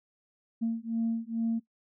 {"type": "beating tone pair", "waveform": "sine", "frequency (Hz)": [227, 229.3], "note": ["A#3", "A#3"], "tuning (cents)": [-46, -28], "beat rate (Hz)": 2.3, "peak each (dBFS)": -30, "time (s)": [0.61, 1.6], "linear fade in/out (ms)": 20, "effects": ["noise-tail reverb RT60 0.1 s tail -19 dB re dry", "tanh soft clip ceiling -22 dBFS"]}